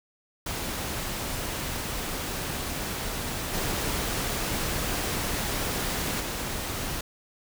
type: noise with level steps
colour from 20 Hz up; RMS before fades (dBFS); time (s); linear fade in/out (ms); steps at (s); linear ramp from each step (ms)
pink; -32 / -29 / -32; 0.46-7.01; 5; 3.53 / 6.2; 5
effects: none